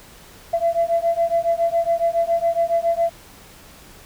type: beating tone pair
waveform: sine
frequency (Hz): 671 / 678.2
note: E5 / E5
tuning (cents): +31 / +49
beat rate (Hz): 7.2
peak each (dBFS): -19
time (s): 0.53-3.1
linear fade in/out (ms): 10
effects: tanh soft clip ceiling -10 dBFS + pink hiss -45 dBFS RMS until 4.05 s